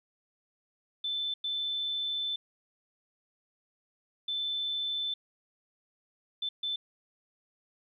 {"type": "tone bursts at uneven times", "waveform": "sine", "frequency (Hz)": 3526, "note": "A7", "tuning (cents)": 3, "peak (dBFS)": -30, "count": 5, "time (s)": [[1.04, 1.34], [1.44, 2.36], [4.28, 5.14], [6.42, 6.49], [6.63, 6.76]], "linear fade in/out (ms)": 5, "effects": ["12-bit"]}